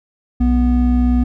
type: tone pair together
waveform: triangle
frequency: 61.4 / 245.6 Hz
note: B1 / B3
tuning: -9 / -9 cents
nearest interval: 2 octaves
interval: 2400 cents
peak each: -12 dBFS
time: 0.4-1.24 s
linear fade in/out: 10 ms
effects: none